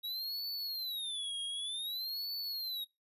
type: tone with vibrato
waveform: square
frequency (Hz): 3825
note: A#7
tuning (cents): +44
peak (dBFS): -37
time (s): 0.03-2.85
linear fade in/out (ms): 20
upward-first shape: sine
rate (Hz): 0.54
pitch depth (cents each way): 270
effects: noise-tail reverb RT60 0.2 s tail -21 dB re dry + resampled to 32000 Hz